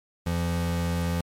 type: tone pair together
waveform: square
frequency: 85.2 / 170.89 Hz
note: F2 / F3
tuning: -42 / -37 cents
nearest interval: octave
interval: 1205 cents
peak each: -28 dBFS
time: 0.26-1.21 s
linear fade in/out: 5 ms
effects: MP3 64 kbps